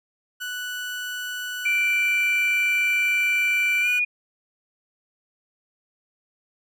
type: tone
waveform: 30% pulse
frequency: 1482 Hz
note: F#6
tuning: 2 cents sharp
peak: -26 dBFS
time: 0.4-4 s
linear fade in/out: 20 ms
type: tone with pitch glide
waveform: sine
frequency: 2349 to 2449 Hz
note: D7 to D#7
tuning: 0 to -28 cents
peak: -19 dBFS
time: 1.65-4.05 s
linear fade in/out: 10 ms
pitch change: +72 cents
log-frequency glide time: 3.81-3.9 s
effects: none